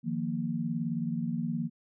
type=chord; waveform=sine; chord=Eb suspended second; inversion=none; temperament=equal; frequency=155.56 / 174.61 / 233.1 Hz; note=Eb3 / F3 / Bb3; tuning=0 / 0 / 0 cents; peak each=-35 / -34 / -32 dBFS; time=0.03-1.7 s; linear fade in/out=50 ms; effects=none